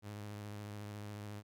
sawtooth tone with vibrato, 103.83 Hz, G#2, in tune, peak -40 dBFS, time 0.02-1.43 s, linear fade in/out 50 ms, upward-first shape triangle, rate 14 Hz, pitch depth 36 cents each way, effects none

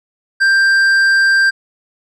triangle tone with tanh clipping, 1580 Hz, G6, 13 cents sharp, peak -10 dBFS, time 0.4-1.51 s, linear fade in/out 20 ms, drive 12 dB, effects none

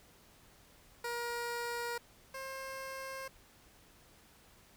15% pulse tone pair in turn, 474.6 / 532.7 Hz, A#4 / C5, +31 / +31 cents, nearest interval major second, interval 200 cents, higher second, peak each -30 / -35 dBFS, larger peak first, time 1.04-1.98 / 2.34-3.28 s, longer neither, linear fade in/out 5 ms, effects pink hiss -62 dBFS RMS until 4.76 s

